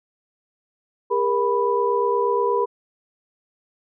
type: tone cluster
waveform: sine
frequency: 405.8 / 474.2 / 988 Hz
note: G#4 / A#4 / B5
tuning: -40 / +30 / 0 cents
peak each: -22 dBFS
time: 1.1-2.66 s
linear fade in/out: 20 ms
effects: none